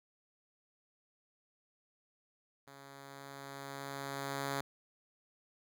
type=tone with level ramp; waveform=5% pulse; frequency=138.59 Hz; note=C#3; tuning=in tune; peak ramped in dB=-42 to -23 dBFS; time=2.67-4.61 s; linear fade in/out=5 ms; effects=none